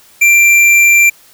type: tone with hard clipping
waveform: sine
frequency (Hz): 2362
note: D7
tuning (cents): +9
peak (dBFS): -6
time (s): 0.21-1.1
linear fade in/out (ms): 10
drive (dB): 11
effects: white hiss -44 dBFS RMS until 1.33 s